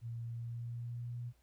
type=tone with pitch glide; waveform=sine; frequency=116.54 to 120.58 Hz; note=A#2 to B2; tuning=0 to -41 cents; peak=-39 dBFS; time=0.01-1.33 s; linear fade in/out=50 ms; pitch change=+59 cents; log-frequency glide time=0.25-1.18 s; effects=added 60 Hz sine -69 dBFS peak until 1.42 s + pink hiss -75 dBFS RMS until 1.42 s